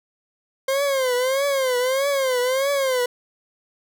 40% pulse tone with vibrato, 528 Hz, C5, 16 cents sharp, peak -18 dBFS, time 0.68-3.06 s, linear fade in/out 5 ms, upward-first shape triangle, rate 1.6 Hz, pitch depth 140 cents each way, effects none

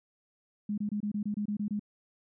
sine tone bursts, 207.7 Hz, G#3, in tune, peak -29 dBFS, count 10, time 0.69-1.795 s, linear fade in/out 5 ms, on 88 ms, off 25 ms, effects none

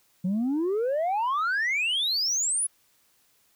sine exponential sweep, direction up, 175.7 to 10550 Hz, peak -21 dBFS, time 0.24-2.67 s, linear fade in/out 10 ms, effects tanh soft clip ceiling -22 dBFS + white hiss -65 dBFS RMS until 3.55 s

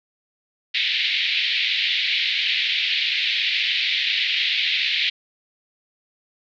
white band-pass noise, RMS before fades -22 dBFS, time 0.74-5.1 s, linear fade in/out 10 ms, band 2000 to 4000 Hz, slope 48 dB/octave, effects none

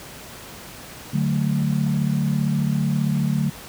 sine chord, D major, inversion none, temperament equal, 146.83 / 185 / 220 Hz, D3 / F#3 / A3, 0 / 0 / 0 cents, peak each -21 / -24 / -24 dBFS, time 1.13-3.5 s, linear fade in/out 10 ms, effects pink hiss -39 dBFS RMS until 3.68 s + high-pass 60 Hz 12 dB/octave

